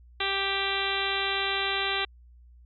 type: harmonic tone with a mistuned harmonic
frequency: 392.1 Hz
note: G4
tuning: in tune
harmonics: 1 / 2 / 3 / 4 / 5 / 6 / 7 / 8 / 9 / 10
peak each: -35 / -35 / -35 / -35 / -35 / -35 / -35 / -35 / -35 / -35 dBFS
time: 0.2-2.05 s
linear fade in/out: 5 ms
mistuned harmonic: 8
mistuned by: +17 cents
effects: added 60 Hz sine -50 dBFS peak until 2.65 s